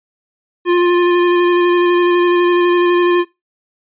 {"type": "tone with vibrato", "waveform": "square", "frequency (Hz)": 351.7, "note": "F4", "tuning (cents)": 12, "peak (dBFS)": -10, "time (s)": [0.65, 3.25], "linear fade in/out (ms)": 50, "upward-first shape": "square", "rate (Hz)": 12, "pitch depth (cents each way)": 10, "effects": ["noise-tail reverb RT60 0.2 s tail -19 dB re dry", "resampled to 8000 Hz"]}